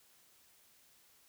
silence, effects white hiss -66 dBFS RMS until 1.28 s

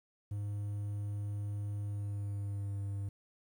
triangle tone with pitch glide, 102.5 to 99.7 Hz, G#2 to G2, -22 to +30 cents, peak -33 dBFS, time 0.31-3.09 s, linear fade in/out 5 ms, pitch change -48 cents, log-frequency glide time 1.83-2.81 s, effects 11-bit

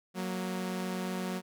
sawtooth tone pair together, 184.82 / 233.1 Hz, F#3 / A#3, -2 / 0 cents, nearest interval major third, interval 402 cents, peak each -30 / -35 dBFS, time 0.14-1.42 s, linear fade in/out 50 ms, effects none

